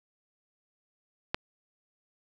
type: click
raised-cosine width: 0.3 ms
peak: -11 dBFS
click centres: 1.345 s
effects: none